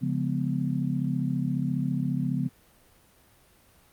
sine chord, C# dominant seventh, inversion none, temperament just, 138.59 / 173.24 / 207.9 / 249.5 Hz, C#3 / E#3 / G#3 / B3, 0 / -14 / +2 / +18 cents, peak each -29 / -30 / -34 / -30 dBFS, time 0.01-2.49 s, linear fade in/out 20 ms, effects pink hiss -59 dBFS RMS until 3.92 s + Opus 32 kbps

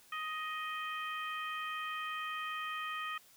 harmonic tone, 625 Hz, D#5, 8 cents sharp, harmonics 2 / 3 / 4 / 5, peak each -39 / -43 / -45 / -47 dBFS, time 0.12-3.18 s, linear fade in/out 5 ms, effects white hiss -62 dBFS RMS until 3.36 s

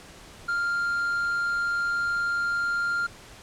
triangle tone, 1396.9 Hz, F6, in tune, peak -22 dBFS, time 0.48-3.07 s, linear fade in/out 10 ms, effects pink hiss -47 dBFS RMS until 3.42 s + low-pass 9000 Hz 12 dB/octave

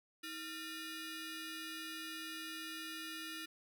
15% pulse ring-modulated tone, 1063 Hz, C6, 27 cents sharp, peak -34 dBFS, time 0.23-3.46 s, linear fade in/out 10 ms, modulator 744 Hz, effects none

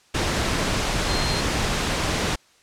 sine tone in noise, 4186 Hz, C8, in tune, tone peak -29 dBFS, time 1.08-1.41 s, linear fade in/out 10 ms, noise pink, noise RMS -23 dBFS, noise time 0.14-2.36 s, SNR -9 dB, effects white hiss -57 dBFS RMS until 2.62 s + low-pass 7000 Hz 12 dB/octave

